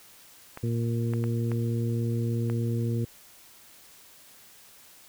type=clicks; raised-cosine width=0.5 ms; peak=-23 dBFS; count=5; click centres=0.574 / 1.136 / 1.24 / 1.517 / 2.499 s
type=harmonic tone; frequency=116.54 Hz; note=A#2; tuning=in tune; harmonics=1 / 2 / 3 / 4; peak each=-26 / -32 / -36 / -38 dBFS; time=0.63-3.05 s; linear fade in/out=5 ms
effects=white hiss -53 dBFS RMS until 5.08 s